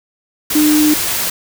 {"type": "tone in noise", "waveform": "sine", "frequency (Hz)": 302.8, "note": "D#4", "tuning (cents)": -47, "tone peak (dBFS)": -9, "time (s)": [0.55, 0.94], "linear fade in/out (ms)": 5, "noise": "white", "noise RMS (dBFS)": -18, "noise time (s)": [0.5, 1.3], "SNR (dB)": 6, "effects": []}